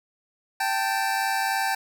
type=tone pair together; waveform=25% pulse; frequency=781 / 884.3 Hz; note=G5 / A5; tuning=-7 / +8 cents; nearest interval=major second; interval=215 cents; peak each=-21 / -24 dBFS; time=0.6-1.75 s; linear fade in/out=5 ms; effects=none